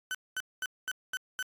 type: tone bursts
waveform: 35% pulse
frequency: 1514 Hz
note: F#6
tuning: 39 cents sharp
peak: -30 dBFS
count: 6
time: 0.11-1.426 s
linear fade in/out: 0 ms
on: 36 ms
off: 220 ms
effects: AAC 64 kbps